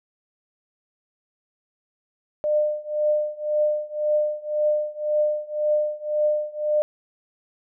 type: tone with tremolo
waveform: sine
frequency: 602 Hz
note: D5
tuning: 43 cents sharp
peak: -16 dBFS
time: 2.44-6.82 s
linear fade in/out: 0 ms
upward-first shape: triangle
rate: 1.9 Hz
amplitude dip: 95%
effects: none